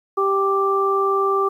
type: harmonic tone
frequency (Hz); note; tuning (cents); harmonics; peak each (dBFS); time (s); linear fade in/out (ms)
392; G4; 0; 1 / 2 / 3; -19 / -28 / -19; 0.17-1.49; 10
effects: 9-bit